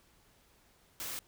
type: noise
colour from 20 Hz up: white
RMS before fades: -40 dBFS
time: 1-1.19 s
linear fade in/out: 0 ms
effects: pink hiss -66 dBFS RMS until 1.27 s